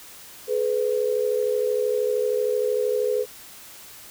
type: tone pair together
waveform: sine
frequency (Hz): 426.3 / 499.3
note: G#4 / B4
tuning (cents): +45 / +19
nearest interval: minor third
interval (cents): 274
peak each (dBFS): -23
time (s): 0.47-3.26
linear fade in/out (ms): 50
effects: white hiss -44 dBFS RMS until 4.1 s